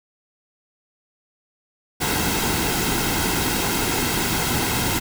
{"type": "noise with comb filter", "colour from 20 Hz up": "pink", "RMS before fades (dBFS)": -22, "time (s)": [2, 5], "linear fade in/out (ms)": 20, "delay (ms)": 1.7, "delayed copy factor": -0.55, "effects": []}